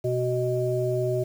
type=harmonic tone; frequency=124.6 Hz; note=B2; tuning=16 cents sharp; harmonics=1 / 3 / 5; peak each=-27 / -26 / -28 dBFS; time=0.04-1.24 s; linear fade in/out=10 ms; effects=8-bit